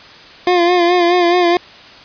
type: tone with vibrato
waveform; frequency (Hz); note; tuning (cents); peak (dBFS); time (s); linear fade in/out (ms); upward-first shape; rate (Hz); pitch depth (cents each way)
25% pulse; 351.4; F4; +11; -6; 0.47-1.57; 2; sine; 4.7; 48
effects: white hiss -38 dBFS RMS until 2.04 s + resampled to 11025 Hz